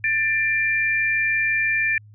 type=tone pair together; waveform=sine; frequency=1777 / 2372 Hz; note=A6 / D7; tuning=+17 / +17 cents; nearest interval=perfect fourth; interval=500 cents; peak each=-21 dBFS; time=0.04-1.98 s; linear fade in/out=2 ms; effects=added 105 Hz sine -44 dBFS peak until 2.14 s